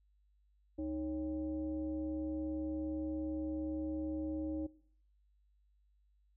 sine tone with frequency modulation, 310.8 Hz, D#4, 2 cents flat, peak -36 dBFS, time 0.78-4.67 s, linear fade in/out 10 ms, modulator 241 Hz, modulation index 0.7, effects noise-tail reverb RT60 0.6 s tail -20 dB re dry + added 50 Hz sine -68 dBFS peak until 6.36 s

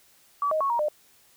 sine tone with pitch steps, 1146 / 625 / 1104 / 943 / 602 Hz, D6 / D#5 / C#6 / A#5 / D5, -43 / +8 / -7 / +20 / +43 cents, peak -22 dBFS, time 0.42-0.885 s, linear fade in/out 2 ms, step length 93 ms, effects white hiss -59 dBFS RMS until 1.36 s

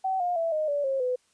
sine tone with pitch steps, 761 / 710 / 662.5 / 618.1 / 576.7 / 538.1 / 502.1 Hz, F#5 / F5 / E5 / D#5 / D5 / C5 / B4, +48 / +28 / +9 / -12 / -32 / +48 / +29 cents, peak -24 dBFS, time 0.04-1.16 s, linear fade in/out 10 ms, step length 160 ms, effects white hiss -67 dBFS RMS until 1.33 s + resampled to 22050 Hz

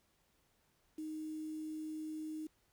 sine tone with quantisation, 311.1 Hz, D#4, in tune, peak -40 dBFS, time 0.98-2.47 s, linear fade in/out 5 ms, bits 10, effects pink hiss -75 dBFS RMS until 2.72 s

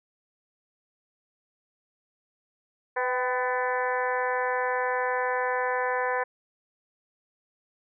harmonic tone with a mistuned harmonic, 251 Hz, B3, 28 cents sharp, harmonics 2 / 3 / 4 / 5 / 6 / 7 / 8 / 9, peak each -29 / -32 / -30 / -43 / -35 / -32 / -39 / -45 dBFS, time 2.96-6.24 s, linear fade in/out 10 ms, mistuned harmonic 3, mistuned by +38 cents, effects none

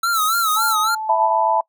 square tone with vibrato, 1318.5 Hz, E6, in tune, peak -17 dBFS, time 0.03-0.95 s, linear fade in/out 5 ms, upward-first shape sine, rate 3.6 Hz, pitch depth 100 cents each way
pink high-pass noise, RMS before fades -27 dBFS, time 0.11-0.77 s, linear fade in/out 50 ms, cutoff 8600 Hz, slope 24 dB/octave
sine tone, 872 Hz, A5, 16 cents flat, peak -23 dBFS, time 0.56-1.31 s, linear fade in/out 10 ms
sine chord, E suspended fourth, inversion none, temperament equal, 659.3 / 880 / 987.8 Hz, E5 / A5 / B5, 0 / 0 / 0 cents, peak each -20 / -17 / -20 dBFS, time 1.09-1.61 s, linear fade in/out 5 ms
effects noise-tail reverb RT60 0.1 s tail -24 dB re dry

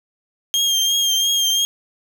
30% pulse tone with vibrato, 3213 Hz, G7, 42 cents sharp, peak -13 dBFS, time 0.54-1.65 s, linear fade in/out 0 ms, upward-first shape triangle, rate 2.9 Hz, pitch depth 37 cents each way, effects none

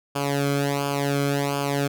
sawtooth tone with flanger, 141.2 Hz, C#3, 32 cents sharp, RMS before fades -24 dBFS, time 0.15-1.88 s, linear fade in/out 10 ms, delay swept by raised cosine 0.51 to 1.1 ms, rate 1.4 Hz, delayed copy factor -0.85, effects none

